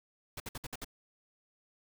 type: noise bursts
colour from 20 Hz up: pink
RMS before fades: -41 dBFS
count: 6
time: 0.37-0.846 s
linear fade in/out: 5 ms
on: 31 ms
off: 58 ms
effects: none